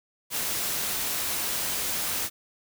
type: noise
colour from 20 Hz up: white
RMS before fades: -29 dBFS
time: 0.3-2.3 s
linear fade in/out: 50 ms
effects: none